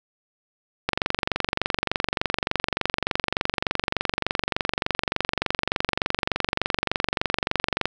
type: click train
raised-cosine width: 0.3 ms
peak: -5 dBFS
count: 164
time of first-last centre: 0.89-7.856 s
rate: 23.4 Hz
effects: none